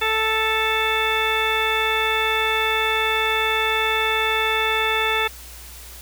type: harmonic tone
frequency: 440 Hz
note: A4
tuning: in tune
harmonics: 1 / 2 / 3 / 4 / 5 / 6 / 8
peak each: -26 / -26 / -26 / -26 / -26 / -26 / -26 dBFS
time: 0.01-5.28 s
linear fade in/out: 10 ms
effects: added 60 Hz sine -41 dBFS peak until 6.01 s + white hiss -41 dBFS RMS until 6.01 s